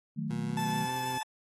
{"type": "chord", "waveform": "sine", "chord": "D# diminished", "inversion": "none", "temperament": "equal", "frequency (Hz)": [155.56, 185, 220], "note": ["D#3", "F#3", "A3"], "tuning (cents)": [0, 0, 0], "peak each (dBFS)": [-35, -38, -35], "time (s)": [0.16, 0.86], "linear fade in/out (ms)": 20}
{"type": "tone with pitch glide", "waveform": "20% pulse", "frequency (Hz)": [119.5, 128.82], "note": ["A#2", "C3"], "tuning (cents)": [43, -27], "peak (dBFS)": -33, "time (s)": [0.3, 1.18], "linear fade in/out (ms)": 5, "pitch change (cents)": 130, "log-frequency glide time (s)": [0.42, 0.95]}
{"type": "tone with vibrato", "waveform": "40% pulse", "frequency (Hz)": 872, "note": "A5", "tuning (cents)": -16, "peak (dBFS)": -31, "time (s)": [0.57, 1.23], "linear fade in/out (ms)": 2, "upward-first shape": "square", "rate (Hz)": 6.3, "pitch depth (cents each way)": 8}
{"effects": ["AAC 32 kbps"]}